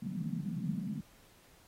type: band-pass noise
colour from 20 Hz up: pink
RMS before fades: -37 dBFS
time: 0.02-1.01 s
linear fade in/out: 5 ms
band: 150 to 230 Hz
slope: 48 dB/octave
effects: pink hiss -63 dBFS RMS until 1.67 s + AAC 48 kbps